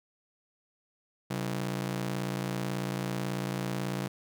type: ring-modulated tone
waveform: sawtooth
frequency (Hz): 160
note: D#3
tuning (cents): +49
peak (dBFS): -24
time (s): 1.3-4.08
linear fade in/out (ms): 10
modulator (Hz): 29.1
effects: none